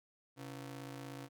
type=ring-modulated tone; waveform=sawtooth; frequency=205.2 Hz; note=G#3; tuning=21 cents flat; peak=-38 dBFS; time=0.36-1.29 s; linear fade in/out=50 ms; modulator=74.3 Hz; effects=none